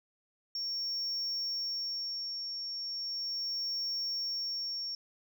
sine tone with tremolo, 5500 Hz, F8, 27 cents flat, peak -30 dBFS, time 0.55-4.95 s, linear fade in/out 2 ms, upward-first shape sine, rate 0.37 Hz, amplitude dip 45%, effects tanh soft clip ceiling -30 dBFS

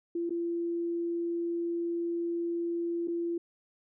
sine tone with dropouts, 340.7 Hz, F4, 43 cents flat, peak -29 dBFS, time 0.15-3.38 s, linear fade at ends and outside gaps 5 ms, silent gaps 0.295-0.305 / 3.075-3.081 s, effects none

